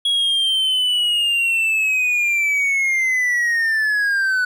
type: linear sweep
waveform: triangle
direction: down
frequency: 3332 to 1480 Hz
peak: -14 dBFS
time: 0.05-4.45 s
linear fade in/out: 5 ms
effects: none